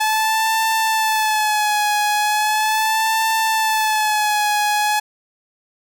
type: tone with vibrato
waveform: sawtooth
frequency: 862 Hz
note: A5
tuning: 36 cents flat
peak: -12 dBFS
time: 0-5 s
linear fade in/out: 10 ms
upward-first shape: sine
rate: 0.38 Hz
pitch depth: 53 cents each way
effects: none